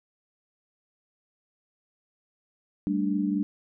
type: chord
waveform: sine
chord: G suspended second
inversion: none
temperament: equal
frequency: 196 / 220 / 293.7 Hz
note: G3 / A3 / D4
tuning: 0 / 0 / 0 cents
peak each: -27 / -31 / -27 dBFS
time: 2.87-3.43 s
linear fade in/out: 0 ms
effects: none